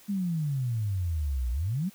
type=exponential two-way sweep; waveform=sine; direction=down then up; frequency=207.7 to 58.27 to 207.7 Hz; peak=-26 dBFS; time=0.08-1.9 s; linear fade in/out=20 ms; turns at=1.51 s; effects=white hiss -55 dBFS RMS until 1.94 s